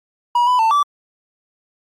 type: tone with pitch steps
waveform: triangle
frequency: 964 / 996 / 893 / 1159 Hz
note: B5 / B5 / A5 / D6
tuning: -42 / +14 / +25 / -23 cents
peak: -10 dBFS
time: 0.35-0.83 s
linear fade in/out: 5 ms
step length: 120 ms
effects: Opus 48 kbps